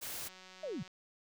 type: noise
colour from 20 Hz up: white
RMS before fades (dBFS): -42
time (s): 0.01-0.29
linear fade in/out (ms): 20
type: click train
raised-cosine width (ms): 0.2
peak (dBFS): -37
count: 114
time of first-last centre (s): 0.27-0.878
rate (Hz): 186
type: linear sweep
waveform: sine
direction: down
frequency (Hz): 648 to 121.1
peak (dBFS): -37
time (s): 0.63-0.83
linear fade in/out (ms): 5
effects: none